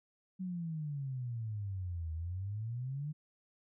sine exponential two-way sweep, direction down then up, 189.7 to 79 to 154.3 Hz, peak -36 dBFS, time 0.39-3.13 s, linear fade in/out 20 ms, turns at 2.13 s, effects none

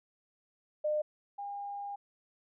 sine tone pair in turn, 605 / 807.6 Hz, D#5 / G#5, -49 / -49 cents, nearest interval perfect fourth, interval 500 cents, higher second, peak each -28 / -37 dBFS, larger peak first, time 0.84-1.02 / 1.38-1.96 s, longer second, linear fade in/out 10 ms, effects none

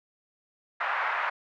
white band-pass noise, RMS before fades -29 dBFS, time 0.8-1.3 s, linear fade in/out 10 ms, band 750 to 1800 Hz, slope 24 dB/octave, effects none

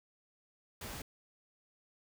pink noise, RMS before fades -44 dBFS, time 0.81-1.02 s, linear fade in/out 5 ms, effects none

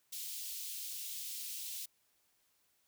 white high-pass noise, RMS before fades -43 dBFS, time 0.12-1.86 s, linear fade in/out 10 ms, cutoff 2900 Hz, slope 24 dB/octave, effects white hiss -75 dBFS RMS until 2.87 s

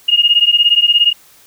sine beating tone pair, 2845 / 2862 Hz, F7 / F7, +31 / +42 cents, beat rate 17 Hz, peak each -11 dBFS, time 0.08-1.13 s, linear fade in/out 10 ms, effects white hiss -46 dBFS RMS until 1.46 s

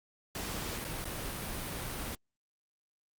pink noise with dropouts, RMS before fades -38 dBFS, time 0.35-2.15 s, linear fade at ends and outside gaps 1 ms, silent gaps 0.843-0.849 / 1.044-1.054 s, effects Opus 48 kbps

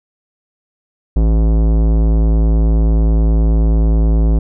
sine tone with tanh clipping, 54.7 Hz, A1, 9 cents flat, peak -11 dBFS, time 1.16-4.39 s, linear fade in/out 5 ms, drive 18 dB, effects none

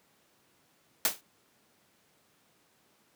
white noise with exponential decay, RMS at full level -22 dBFS, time 1.05-1.21 s, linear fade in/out 1 ms, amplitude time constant 33 ms, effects pink hiss -67 dBFS RMS until 3.15 s + high-pass 150 Hz 12 dB/octave

